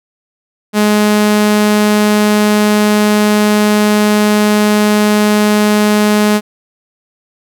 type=tone; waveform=sawtooth; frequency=210 Hz; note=G#3; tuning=19 cents sharp; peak=-4 dBFS; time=0.73-6.41 s; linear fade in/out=50 ms; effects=none